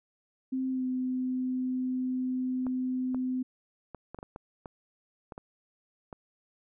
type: tone with pitch glide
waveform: sine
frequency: 261 to 255.5 Hz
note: C4 to C4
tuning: -4 to -41 cents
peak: -28 dBFS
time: 0.52-3.43 s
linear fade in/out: 10 ms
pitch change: -37 cents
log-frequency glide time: 0.7-0.85 s
type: clicks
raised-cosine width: 1 ms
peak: -27 dBFS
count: 11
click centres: 2.667 / 3.146 / 3.947 / 4.146 / 4.188 / 4.229 / 4.361 / 4.658 / 5.322 / 5.379 / 6.128 s
effects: none